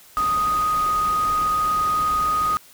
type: tone in noise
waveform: sine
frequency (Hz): 1244.5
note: D#6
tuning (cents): 0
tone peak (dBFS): -18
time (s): 0.17-2.57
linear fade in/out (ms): 0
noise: pink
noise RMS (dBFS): -34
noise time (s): 0.17-2.57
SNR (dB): +13
effects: white hiss -49 dBFS RMS until 2.73 s